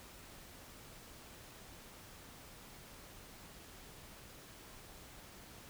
silence, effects pink hiss -55 dBFS RMS until 5.69 s

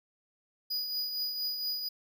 square tone with tremolo, 4928 Hz, D#8, 17 cents flat, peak -30 dBFS, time 0.7-1.89 s, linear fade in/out 10 ms, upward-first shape triangle, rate 4.3 Hz, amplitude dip 50%, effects none

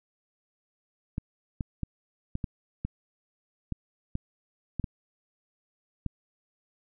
clicks, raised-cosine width 5 ms, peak -18 dBFS, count 11, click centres 1.181 / 1.608 / 1.833 / 2.354 / 2.442 / 2.85 / 3.723 / 4.154 / 4.797 / 4.842 / 6.063 s, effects none

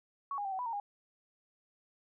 sine tone with pitch steps, 1117 / 818 / 779 / 757 / 990 / 919 / 815 Hz, C#6 / G#5 / G5 / F#5 / B5 / A#5 / G#5, +13 / -26 / -11 / +39 / +4 / -25 / -33 cents, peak -34 dBFS, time 0.31-0.8 s, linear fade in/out 2 ms, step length 70 ms, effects none

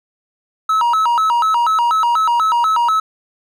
triangle tone with vibrato, 1108.7 Hz, C#6, in tune, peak -10 dBFS, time 0.69-3 s, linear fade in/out 5 ms, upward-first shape square, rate 4.1 Hz, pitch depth 270 cents each way, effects none

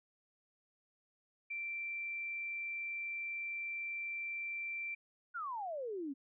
sine tone, 2349 Hz, D7, in tune, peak -38 dBFS, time 1.5-4.95 s, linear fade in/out 10 ms
sine exponential sweep, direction down, 1487 to 261.6 Hz, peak -38 dBFS, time 5.34-6.14 s, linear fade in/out 20 ms
effects none

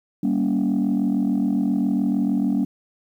sine chord, G diminished, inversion none, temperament just, 196 / 235.2 / 282.2 Hz, G3 / Bb3 / Db4, 0 / +16 / +31 cents, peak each -21 dBFS, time 0.23-2.65 s, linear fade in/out 5 ms, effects tanh soft clip ceiling -14 dBFS + 9-bit

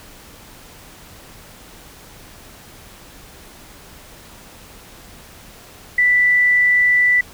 sine tone, 1975.5 Hz, B6, in tune, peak -11 dBFS, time 5.98-7.21 s, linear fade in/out 5 ms, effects pink hiss -42 dBFS RMS until 7.33 s

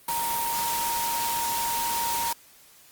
sine tone in noise, 932.3 Hz, A#5, in tune, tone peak -27 dBFS, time 0.08-2.33 s, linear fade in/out 5 ms, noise white, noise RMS -30 dBFS, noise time 0.08-2.33 s, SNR 0 dB, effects white hiss -54 dBFS RMS until 2.91 s + Opus 32 kbps

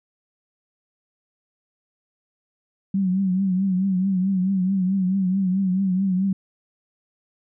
sine tone with vibrato, 189.1 Hz, F#3, 38 cents sharp, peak -18 dBFS, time 2.94-6.33 s, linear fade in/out 5 ms, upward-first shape triangle, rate 4.6 Hz, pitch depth 88 cents each way, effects none

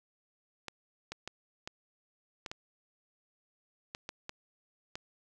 clicks, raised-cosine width 0.2 ms, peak -22 dBFS, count 10, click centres 0.683 / 1.12 / 1.276 / 1.675 / 2.462 / 2.515 / 3.949 / 4.091 / 4.294 / 4.955 s, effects none

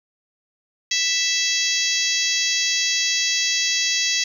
harmonic tone, 659.3 Hz, E5, in tune, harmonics 3 / 4 / 5 / 6 / 7 / 8 / 9 / 10, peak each -27 / -27 / -27 / -27 / -27 / -27 / -27 / -27 dBFS, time 0.91-4.24 s, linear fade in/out 5 ms, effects 8-bit

